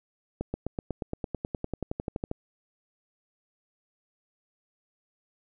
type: accelerating click train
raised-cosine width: 2 ms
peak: -17 dBFS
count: 20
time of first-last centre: 0.41-2.314 s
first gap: 130 ms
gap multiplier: 0.97
effects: none